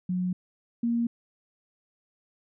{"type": "tone pair in turn", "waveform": "sine", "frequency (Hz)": [181.6, 234.6], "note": ["F#3", "A#3"], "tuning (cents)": [-32, 11], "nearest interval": "major third", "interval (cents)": 443, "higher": "second", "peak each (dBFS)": [-25, -23], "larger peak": "second", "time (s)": [[0.09, 0.33], [0.83, 1.07]], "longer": "neither", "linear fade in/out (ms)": 5, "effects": []}